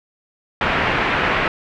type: low-pass noise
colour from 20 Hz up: white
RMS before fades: -19 dBFS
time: 0.61-1.48 s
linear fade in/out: 2 ms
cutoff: 2400 Hz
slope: 24 dB/octave
effects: none